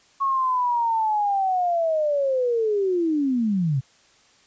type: linear sweep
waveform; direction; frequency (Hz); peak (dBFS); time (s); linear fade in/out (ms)
sine; down; 1104 to 124.8; -19; 0.2-3.81; 20
effects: white hiss -57 dBFS RMS until 4.46 s + resampled to 16000 Hz